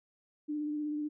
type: tone with vibrato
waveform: sine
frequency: 298.9 Hz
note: D4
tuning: 31 cents sharp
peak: -32 dBFS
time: 0.48-1.09 s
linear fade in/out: 20 ms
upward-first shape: sine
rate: 16 Hz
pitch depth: 21 cents each way
effects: none